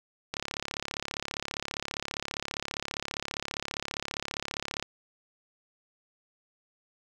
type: click train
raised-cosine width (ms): 0.2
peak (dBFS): -15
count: 158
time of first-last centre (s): 0.34-4.826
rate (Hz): 35
effects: 8-bit